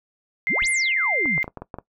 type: tone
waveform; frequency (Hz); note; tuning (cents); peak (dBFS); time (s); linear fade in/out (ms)
sine; 2093; C7; 0; -20; 0.47-1.43; 0
type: exponential two-way sweep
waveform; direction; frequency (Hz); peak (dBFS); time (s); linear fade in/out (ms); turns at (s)
sine; up then down; 129.1 to 11175 to 129.1; -26; 0.49-1.39; 20; 0.69
type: noise with exponential decay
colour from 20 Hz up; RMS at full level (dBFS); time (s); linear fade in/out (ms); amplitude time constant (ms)
brown; -33; 0.62-0.74; 1; 24
type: clicks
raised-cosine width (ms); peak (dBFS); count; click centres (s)
1; -19; 8; 1.257 / 1.379 / 1.443 / 1.479 / 1.573 / 1.62 / 1.742 / 1.786
effects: noise-tail reverb RT60 0.1 s tail -18 dB re dry